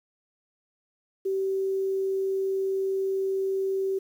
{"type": "tone", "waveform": "sine", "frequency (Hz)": 385.6, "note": "G4", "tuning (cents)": -28, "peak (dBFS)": -24, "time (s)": [1.25, 3.99], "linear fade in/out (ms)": 10, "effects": ["9-bit"]}